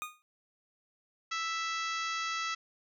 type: tone with exponential decay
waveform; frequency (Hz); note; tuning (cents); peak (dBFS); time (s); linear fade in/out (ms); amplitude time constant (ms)
25% pulse; 1231; D#6; -19; -29; 0.02-0.22; 0; 42
type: harmonic tone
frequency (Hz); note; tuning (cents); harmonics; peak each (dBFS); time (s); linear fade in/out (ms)
659.3; E5; 0; 2 / 3 / 4 / 5 / 6 / 7 / 8 / 9 / 10; -35 / -39 / -41 / -43 / -45 / -46 / -47 / -48 / -49; 1.31-2.55; 10
effects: none